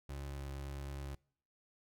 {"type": "tone with vibrato", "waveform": "30% pulse", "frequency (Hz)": 69.3, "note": "C#2", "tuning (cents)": 0, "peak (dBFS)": -39, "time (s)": [0.09, 1.15], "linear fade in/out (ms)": 5, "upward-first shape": "triangle", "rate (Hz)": 1.7, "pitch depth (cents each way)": 10, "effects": ["noise-tail reverb RT60 0.6 s tail -25 dB re dry"]}